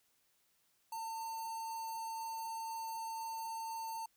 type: tone with notch filter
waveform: square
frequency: 901 Hz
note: A5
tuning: 41 cents sharp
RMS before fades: -42 dBFS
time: 0.92-4.06 s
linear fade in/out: 5 ms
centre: 3000 Hz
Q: 1.3
effects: white hiss -75 dBFS RMS until 4.16 s